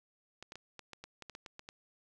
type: clicks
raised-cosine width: 0.2 ms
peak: -29 dBFS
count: 12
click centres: 0.426 / 0.521 / 0.556 / 0.793 / 0.933 / 1.04 / 1.223 / 1.297 / 1.351 / 1.462 / 1.594 / 1.689 s
effects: none